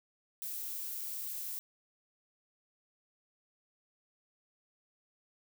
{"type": "noise", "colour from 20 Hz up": "violet", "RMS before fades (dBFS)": -40, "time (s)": [0.42, 1.59], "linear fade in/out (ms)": 0, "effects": []}